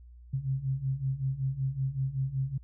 sine beating tone pair, 130.81 / 136.11 Hz, C3 / C#3, 0 / -31 cents, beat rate 5.3 Hz, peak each -33 / -30 dBFS, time 0.33-2.58 s, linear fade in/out 10 ms, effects added 60 Hz sine -48 dBFS peak until 2.63 s

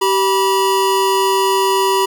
square tone pair together, 386.1 / 974.7 Hz, G4 / B5, -26 / -23 cents, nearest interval octave + major third, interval 1603 cents, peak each -16 dBFS, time 0.01-2.06 s, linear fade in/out 10 ms, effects none

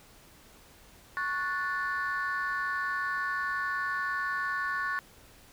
sine chord, F# minor, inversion second, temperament equal with one note detuned, 1108.7 / 1471.5 / 1760 Hz, C#6 / F#6 / A6, 0 / -10 / 0 cents, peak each -32 dBFS, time 1.17-4.99 s, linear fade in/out 0 ms, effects tanh soft clip ceiling -24 dBFS + pink hiss -56 dBFS RMS until 5.52 s

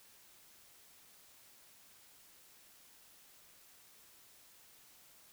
silence, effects white hiss -62 dBFS RMS until 5.32 s

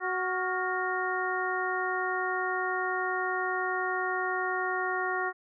harmonic tone with a mistuned harmonic, 370 Hz, F#4, in tune, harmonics 1 / 2 / 3 / 4 / 5, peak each -34 / -34 / -34 / -34 / -34 dBFS, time 0-5.33 s, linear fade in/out 50 ms, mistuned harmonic 4, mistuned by -77 cents, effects none

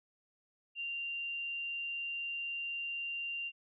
sine tone, 2778 Hz, F7, 10 cents flat, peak -36 dBFS, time 0.75-3.52 s, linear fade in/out 50 ms, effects none

